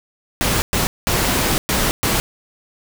pink noise bursts at uneven times, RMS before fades -18 dBFS, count 5, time 0.41-0.62 / 0.73-0.87 / 1.07-1.58 / 1.69-1.91 / 2.03-2.2 s, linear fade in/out 0 ms, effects none

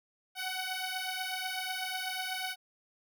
10% pulse beating tone pair, 744 / 752.1 Hz, F#5 / F#5, +9 / +28 cents, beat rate 8.1 Hz, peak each -29 dBFS, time 0.35-2.56 s, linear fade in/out 50 ms, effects none

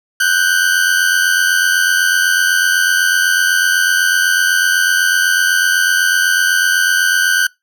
40% pulse tone pair together, 1480 / 1568 Hz, F#6 / G6, 0 / 0 cents, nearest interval minor second, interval 100 cents, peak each -13 dBFS, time 0.2-7.47 s, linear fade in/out 5 ms, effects noise-tail reverb RT60 0.2 s tail -24 dB re dry

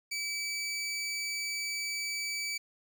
20% pulse tone, 2300 Hz, D7, 37 cents flat, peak -28 dBFS, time 0.11-2.58 s, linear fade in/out 10 ms, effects none

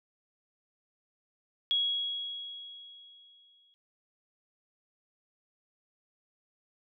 sine tone with exponential decay, 3322 Hz, G#7, in tune, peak -24 dBFS, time 1.71-3.74 s, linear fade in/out 0 ms, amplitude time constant 440 ms, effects none

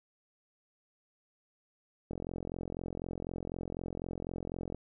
click train, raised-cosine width 2 ms, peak -25 dBFS, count 117, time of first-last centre 2.11-4.746 s, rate 44 Hz, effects none

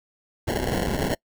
white noise with sample-and-hold, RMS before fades -25 dBFS, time 0.47-1.15 s, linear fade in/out 10 ms, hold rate 1225 Hz, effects noise-tail reverb RT60 0.1 s tail -26 dB re dry

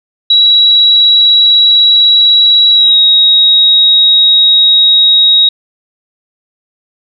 sine tone with pitch glide, 3892 to 3790 Hz, B7 to A#7, -26 to +28 cents, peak -3 dBFS, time 0.3-5.49 s, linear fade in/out 5 ms, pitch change -46 cents, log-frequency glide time 2.74-2.97 s, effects none

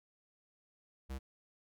square tone, 66.3 Hz, C2, 23 cents sharp, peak -40 dBFS, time 1.09-1.19 s, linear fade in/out 20 ms, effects none

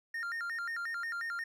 triangle tone with vibrato, 1600 Hz, G6, 35 cents sharp, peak -33 dBFS, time 0.14-1.44 s, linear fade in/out 5 ms, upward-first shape square, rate 5.6 Hz, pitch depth 240 cents each way, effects none

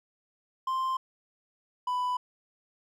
triangle tone pair in turn, 1046.5 / 994.3 Hz, C6 / B5, 0 / +11 cents, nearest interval minor second, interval 89 cents, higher first, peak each -25 dBFS, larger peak neither, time 0.67-0.97 / 1.87-2.17 s, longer neither, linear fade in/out 5 ms, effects none

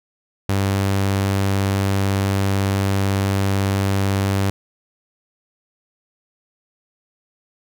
sawtooth tone, 98 Hz, G2, in tune, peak -13 dBFS, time 0.49-4.5 s, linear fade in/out 0 ms, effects none

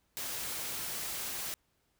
white noise, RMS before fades -38 dBFS, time 0.17-1.54 s, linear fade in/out 0 ms, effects pink hiss -75 dBFS RMS until 1.99 s

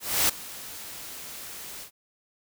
white noise with ADSR envelope, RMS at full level -21 dBFS, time 0-1.91 s, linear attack 290 ms, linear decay 8 ms, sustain -19 dB, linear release 93 ms, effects none

